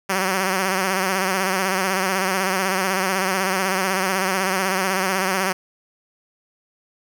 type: tone with vibrato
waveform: 5% pulse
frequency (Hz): 189.5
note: F#3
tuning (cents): +42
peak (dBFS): -8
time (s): 0.09-5.53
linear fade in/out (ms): 10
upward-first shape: sine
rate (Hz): 16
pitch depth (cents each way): 62
effects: none